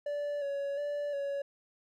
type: tone with vibrato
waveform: triangle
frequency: 571 Hz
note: D5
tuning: 49 cents flat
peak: -30 dBFS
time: 0.06-1.42 s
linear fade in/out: 5 ms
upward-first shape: square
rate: 1.4 Hz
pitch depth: 30 cents each way
effects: none